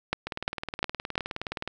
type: two click trains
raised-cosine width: 0.3 ms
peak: -9 / -16 dBFS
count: 4 / 28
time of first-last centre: 0.13-1.179 / 0.27-1.676 s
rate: 2.86 / 19.2 Hz
effects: none